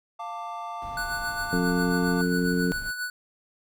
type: chord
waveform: triangle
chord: D minor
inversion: first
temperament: equal with one note detuned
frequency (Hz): 698.5 / 891.3 / 1174.7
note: F5 / A5 / D6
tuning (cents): 0 / +22 / 0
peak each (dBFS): -35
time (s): 0.19-2.22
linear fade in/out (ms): 10
type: noise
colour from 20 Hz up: brown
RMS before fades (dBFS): -41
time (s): 0.82-2.91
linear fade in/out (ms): 0
type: tone with tremolo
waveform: square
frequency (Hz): 1480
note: F#6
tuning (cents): 0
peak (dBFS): -28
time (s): 0.97-3.1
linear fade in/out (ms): 2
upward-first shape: sine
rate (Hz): 7.4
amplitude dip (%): 55
type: harmonic tone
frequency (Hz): 89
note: F2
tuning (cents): +33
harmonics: 2 / 3 / 4 / 5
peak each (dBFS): -25 / -27 / -33 / -30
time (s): 1.53-2.72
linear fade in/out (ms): 0
effects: none